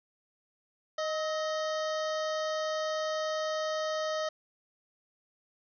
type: harmonic tone with a mistuned harmonic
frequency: 622.3 Hz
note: D#5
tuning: in tune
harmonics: 1 / 2 / 3 / 5 / 6 / 7 / 8 / 9 / 10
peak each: -31 / -37 / -41 / -45 / -47 / -48 / -49 / -50 / -51 dBFS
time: 0.98-4.29 s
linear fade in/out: 5 ms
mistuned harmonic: 2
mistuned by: +41 cents
effects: none